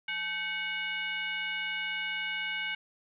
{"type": "tone with frequency modulation", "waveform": "sine", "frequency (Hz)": 2222, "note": "C#7", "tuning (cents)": 4, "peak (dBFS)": -31, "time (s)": [0.08, 2.75], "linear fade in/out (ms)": 5, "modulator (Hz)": 682, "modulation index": 1.2, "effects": []}